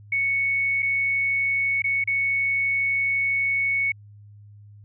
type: tone with dropouts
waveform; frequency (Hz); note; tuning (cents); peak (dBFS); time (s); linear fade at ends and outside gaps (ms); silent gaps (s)
sine; 2217; C#7; 0; -20; 0.12-3.92; 5; 0.823-0.827 / 1.821-1.841 / 2.04-2.074
effects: added 103 Hz sine -44 dBFS peak until 4.84 s